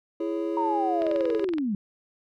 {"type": "chord", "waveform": "triangle", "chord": "C# minor", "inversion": "first", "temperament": "just", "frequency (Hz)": [332.6, 415.8, 554.4], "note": ["E4", "G#4", "C#5"], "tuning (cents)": [16, 2, 0], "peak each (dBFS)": [-26, -30, -32], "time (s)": [0.2, 1.45], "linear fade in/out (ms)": 5}
{"type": "linear sweep", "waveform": "sine", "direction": "down", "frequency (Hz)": [950, 189.5], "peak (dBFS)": -24, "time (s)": [0.57, 1.75], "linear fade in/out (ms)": 2}
{"type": "click train", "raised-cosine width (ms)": 0.3, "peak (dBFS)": -21, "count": 13, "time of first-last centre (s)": [1.02, 1.583], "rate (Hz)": 21.3}
{"effects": []}